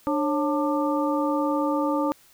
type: harmonic tone with a mistuned harmonic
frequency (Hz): 296.9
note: D4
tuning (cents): +19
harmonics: 1 / 2 / 3 / 4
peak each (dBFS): -24 / -27 / -29 / -30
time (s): 0.07-2.12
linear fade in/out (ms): 0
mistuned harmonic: 2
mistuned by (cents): -140
effects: white hiss -56 dBFS RMS until 2.33 s